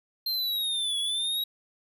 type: linear two-way sweep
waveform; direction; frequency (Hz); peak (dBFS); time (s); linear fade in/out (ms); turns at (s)
square; down then up; 4185 to 3357 to 3847; -27; 0.26-1.44; 5; 0.99
effects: none